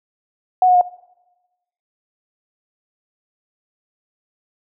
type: tone with pitch steps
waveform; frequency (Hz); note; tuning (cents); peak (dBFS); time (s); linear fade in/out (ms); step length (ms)
sine; 737 / 726.9 / 716.8; F#5 / F#5 / F5; -7 / -31 / +45; -9; 0.62-0.812; 2; 64
effects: noise-tail reverb RT60 1.0 s tail -20 dB re dry